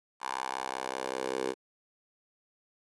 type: tone with high-pass filter sweep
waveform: 10% pulse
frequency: 65.2 Hz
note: C2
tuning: 5 cents flat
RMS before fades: -35 dBFS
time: 0.2-1.55 s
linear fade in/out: 50 ms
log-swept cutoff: 960 to 420 Hz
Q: 2.9
effects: resampled to 24000 Hz + 10-bit